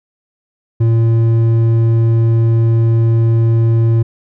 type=tone with hard clipping; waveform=sine; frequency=114.3 Hz; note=A#2; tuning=34 cents flat; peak=-10 dBFS; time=0.8-4.03 s; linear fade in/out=10 ms; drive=6 dB; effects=none